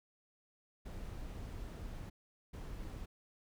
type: noise bursts at uneven times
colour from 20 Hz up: brown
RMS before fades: -45 dBFS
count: 2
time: 0.85-2.1 / 2.53-3.06 s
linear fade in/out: 10 ms
effects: none